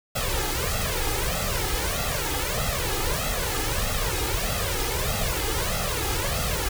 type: noise with flanger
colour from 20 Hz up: pink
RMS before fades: -26 dBFS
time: 0.15-6.69 s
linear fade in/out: 10 ms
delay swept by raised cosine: 1.5 to 2.43 ms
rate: 1.6 Hz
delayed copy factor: +0.8
effects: none